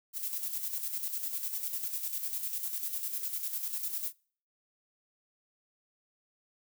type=noise with tremolo; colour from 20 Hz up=violet; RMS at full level=-34 dBFS; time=0.13-4.13 s; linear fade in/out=50 ms; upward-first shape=square; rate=10 Hz; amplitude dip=50%; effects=noise-tail reverb RT60 0.5 s tail -26 dB re dry